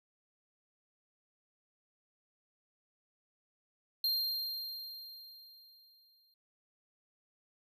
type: tone with exponential decay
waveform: square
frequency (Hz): 4191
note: C8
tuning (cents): +2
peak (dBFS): -29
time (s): 4.04-6.34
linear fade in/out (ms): 2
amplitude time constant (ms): 500
effects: none